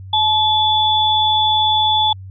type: tone pair together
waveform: sine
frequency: 862 / 3448 Hz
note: A5 / A7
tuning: -36 / -36 cents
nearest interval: 2 octaves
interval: 2400 cents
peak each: -15 dBFS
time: 0.13-2.13 s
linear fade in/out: 5 ms
effects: added 95 Hz sine -31 dBFS peak until 2.3 s